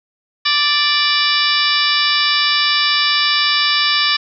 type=harmonic tone with a mistuned harmonic; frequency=587.3 Hz; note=D5; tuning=in tune; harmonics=2 / 3 / 4 / 5 / 6 / 7 / 8 / 9; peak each=-21 / -21 / -21 / -21 / -21 / -21 / -21 / -21 dBFS; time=0.45-4.17 s; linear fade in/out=10 ms; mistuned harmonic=7; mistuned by=-86 cents; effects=none